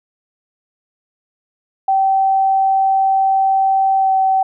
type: tone with pitch glide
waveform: sine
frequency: 773 to 765.9 Hz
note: G5 to G5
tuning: -24 to -40 cents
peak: -11 dBFS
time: 1.88-4.43 s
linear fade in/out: 5 ms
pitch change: -16 cents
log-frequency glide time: 3.98-4.12 s
effects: none